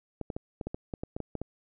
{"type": "clicks", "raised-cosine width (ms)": 2, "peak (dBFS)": -21, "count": 12, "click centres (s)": [0.213, 0.302, 0.365, 0.612, 0.67, 0.745, 0.938, 1.035, 1.165, 1.203, 1.353, 1.416], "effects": []}